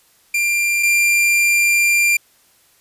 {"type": "tone pair in turn", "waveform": "45% pulse", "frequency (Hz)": [2382, 2382], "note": ["D7", "D7"], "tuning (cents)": [24, 24], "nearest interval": "unison", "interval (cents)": 0, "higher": "neither", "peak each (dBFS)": [-15, -12], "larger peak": "second", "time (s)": [[0.34, 0.83], [0.83, 2.17]], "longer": "second", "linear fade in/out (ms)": 5, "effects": ["white hiss -55 dBFS RMS until 2.8 s", "resampled to 32000 Hz"]}